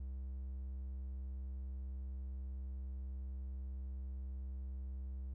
triangle tone, 65.41 Hz, C2, in tune, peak -39 dBFS, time 0-5.34 s, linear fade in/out 5 ms, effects none

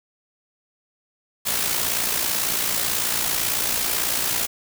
white noise with amplitude modulation, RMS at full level -21 dBFS, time 1.45-4.47 s, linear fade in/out 20 ms, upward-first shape sine, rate 58.1 Hz, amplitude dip 50%, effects none

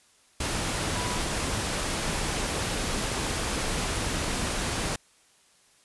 sine tone in noise, 983 Hz, B5, 8 cents flat, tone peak -36 dBFS, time 0.95-1.19 s, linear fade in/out 5 ms, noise pink, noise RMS -29 dBFS, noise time 0.4-4.96 s, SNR -10 dB, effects white hiss -61 dBFS RMS until 5.84 s + resampled to 24000 Hz

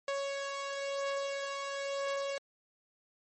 sawtooth beating tone pair, 554.4 / 555.39 Hz, C#5 / C#5, 0 / +3 cents, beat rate 0.99 Hz, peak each -38 / -31 dBFS, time 0.08-2.38 s, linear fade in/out 2 ms, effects MP3 32 kbps

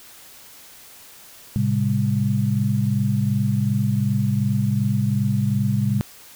sine tone cluster, 111.3 / 134 / 201.2 Hz, A2 / C3 / G3, +20 / +42 / +45 cents, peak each -22 dBFS, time 1.56-6.01 s, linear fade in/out 0 ms, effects white hiss -45 dBFS RMS until 6.35 s

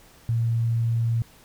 sine tone, 115.6 Hz, A#2, 14 cents flat, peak -20 dBFS, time 0.29-1.22 s, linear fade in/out 0 ms, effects pink hiss -53 dBFS RMS until 1.44 s

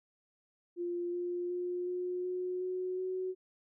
sine tone with pitch steps, 349.2 / 352.8 / 356.5 / 360.3 / 364 / 367.8 / 371.7 Hz, F4 / F4 / F4 / F#4 / F#4 / F#4 / F#4, 0 / +18 / +36 / -46 / -28 / -10 / +8 cents, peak -33 dBFS, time 0.76-3.35 s, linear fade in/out 50 ms, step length 370 ms, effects none

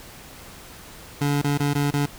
25% pulse tone with dropouts, 143.8 Hz, D3, 36 cents flat, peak -16 dBFS, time 1.21-2.06 s, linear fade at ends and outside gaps 5 ms, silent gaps 1.416-1.443 / 1.576-1.599 / 1.735-1.751 / 1.908-1.937 s, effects pink hiss -43 dBFS RMS until 2.18 s

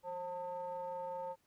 triangle ring-modulated tone, 181.9 Hz, F#3, 29 cents flat, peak -34 dBFS, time 0.03-1.36 s, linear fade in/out 50 ms, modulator 715 Hz, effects pink hiss -75 dBFS RMS until 1.46 s

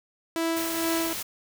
sawtooth tone with tremolo, 329.6 Hz, E4, in tune, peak -20 dBFS, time 0.36-1.13 s, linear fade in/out 0 ms, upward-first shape sine, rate 2.2 Hz, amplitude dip 50%
white noise, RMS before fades -33 dBFS, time 0.56-1.23 s, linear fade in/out 10 ms
effects none

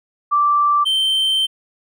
sine / triangle tone pair in turn, 1170 / 3114 Hz, D6 / G7, -7 / -12 cents, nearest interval octave + perfect fourth, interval 1695 cents, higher second, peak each -12 / -13 dBFS, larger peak first, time 0.31-0.85 / 0.85-1.47 s, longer second, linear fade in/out 20 ms, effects none

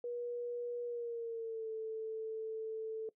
sine tone with pitch glide, 481.5 to 441.5 Hz, B4 to A4, -44 to +6 cents, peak -37 dBFS, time 0.04-3.09 s, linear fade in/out 2 ms, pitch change -150 cents, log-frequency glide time 0.84-1.7 s, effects noise-tail reverb RT60 0.1 s tail -20 dB re dry

